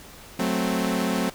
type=chord; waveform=sawtooth; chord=F# diminished; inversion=none; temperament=equal; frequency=185 / 220 / 261.6 Hz; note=F#3 / A3 / C4; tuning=0 / 0 / 0 cents; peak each=-23 dBFS; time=0.39-1.3 s; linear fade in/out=5 ms; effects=pink hiss -45 dBFS RMS until 1.34 s